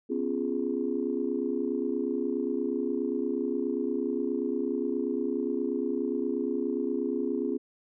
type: chord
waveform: sine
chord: C# dominant seventh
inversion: third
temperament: just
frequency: 249.5 / 277.2 / 346.5 / 415.8 Hz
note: B3 / C#4 / E#4 / G#4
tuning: +18 / 0 / -14 / +2 cents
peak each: -32 dBFS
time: 0.09-7.58 s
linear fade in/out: 20 ms
effects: tanh soft clip ceiling -16 dBFS